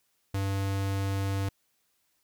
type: tone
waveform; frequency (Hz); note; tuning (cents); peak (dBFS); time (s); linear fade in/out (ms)
square; 97.9; G2; -2; -28; 0.34-1.49; 5
effects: white hiss -73 dBFS RMS until 2.23 s